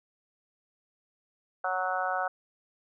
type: harmonic tone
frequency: 185 Hz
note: F#3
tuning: in tune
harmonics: 3 / 4 / 5 / 6 / 7 / 8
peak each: -36 / -31 / -38 / -39 / -34 / -34 dBFS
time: 1.64-2.28 s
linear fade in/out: 5 ms
effects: none